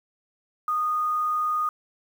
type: tone with quantisation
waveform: sine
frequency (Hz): 1233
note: D#6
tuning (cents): -16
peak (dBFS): -22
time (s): 0.68-1.69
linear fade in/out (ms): 2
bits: 8
effects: none